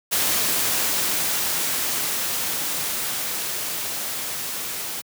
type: noise with level ramp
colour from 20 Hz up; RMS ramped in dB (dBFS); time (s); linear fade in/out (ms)
white; -21 to -30; 0.11-5.02; 20
effects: high-pass 100 Hz 12 dB/octave